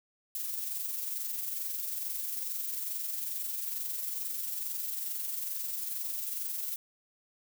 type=noise with amplitude modulation; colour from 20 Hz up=violet; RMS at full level=-34 dBFS; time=0.35-6.76 s; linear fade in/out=2 ms; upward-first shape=sine; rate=22.3 Hz; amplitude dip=40%; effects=none